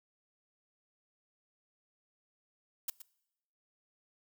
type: noise with echo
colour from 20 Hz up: blue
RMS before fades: -34 dBFS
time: 2.88-2.9 s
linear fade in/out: 5 ms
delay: 120 ms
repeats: 1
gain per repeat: -13 dB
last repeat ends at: 3.02 s
effects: noise-tail reverb RT60 0.9 s tail -23 dB re dry